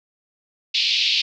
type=band-pass noise; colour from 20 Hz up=white; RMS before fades=-20 dBFS; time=0.74-1.22 s; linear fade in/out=10 ms; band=2500 to 4700 Hz; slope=48 dB/octave; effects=none